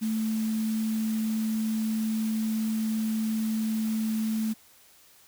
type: tone in noise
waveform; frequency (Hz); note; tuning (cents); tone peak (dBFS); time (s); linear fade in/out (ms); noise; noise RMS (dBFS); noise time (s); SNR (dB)
sine; 220; A3; 0; -25; 0.01-4.54; 20; white; -43; 0.01-4.54; +15
effects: white hiss -57 dBFS RMS until 5.27 s